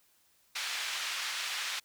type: band-pass noise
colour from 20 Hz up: white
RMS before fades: -36 dBFS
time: 0.55-1.8 s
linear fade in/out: 10 ms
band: 1400 to 4000 Hz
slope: 12 dB/octave
effects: white hiss -68 dBFS RMS until 1.84 s